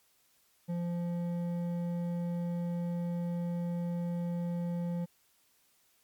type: tone with hard clipping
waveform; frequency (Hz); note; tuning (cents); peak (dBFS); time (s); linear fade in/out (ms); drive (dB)
sine; 173; F3; -16; -33; 0.68-5.06; 20; 8
effects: white hiss -69 dBFS RMS until 6.03 s + MP3 96 kbps